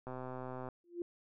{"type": "click train", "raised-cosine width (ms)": 1, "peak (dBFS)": -30, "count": 80, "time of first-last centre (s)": [0.07, 0.687], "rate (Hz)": 128}
{"type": "tone with exponential growth", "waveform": "sine", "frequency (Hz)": 346.6, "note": "F4", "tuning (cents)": -13, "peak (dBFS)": -32, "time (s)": [0.84, 1.02], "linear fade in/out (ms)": 2, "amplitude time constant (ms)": 38}
{"effects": []}